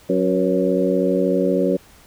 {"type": "harmonic tone with a mistuned harmonic", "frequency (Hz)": 92.5, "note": "F#2", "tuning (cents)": 0, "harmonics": [2, 3, 4, 5, 6], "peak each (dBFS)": [-22, -22, -22, -22, -22], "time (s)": [0.09, 1.77], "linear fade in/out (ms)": 10, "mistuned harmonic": 5, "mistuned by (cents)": 59, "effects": ["pink hiss -49 dBFS RMS until 2.06 s"]}